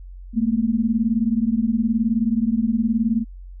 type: beating tone pair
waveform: sine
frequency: 216.7 / 235.7 Hz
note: A3 / A#3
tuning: -26 / +19 cents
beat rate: 19 Hz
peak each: -20 dBFS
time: 0.33-3.25 s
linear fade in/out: 50 ms
effects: added 45 Hz sine -35 dBFS peak until 3.6 s